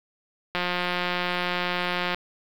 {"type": "click train", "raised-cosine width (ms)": 0.3, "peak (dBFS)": -10, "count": 285, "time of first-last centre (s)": [0.55, 2.146], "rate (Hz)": 178, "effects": ["low-pass 5000 Hz 12 dB/octave", "7-bit"]}